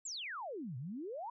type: exponential two-way sweep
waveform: sine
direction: down then up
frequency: 7902 to 117.2 to 999 Hz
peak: -40 dBFS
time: 0.05-1.3 s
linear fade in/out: 5 ms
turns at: 0.77 s
effects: none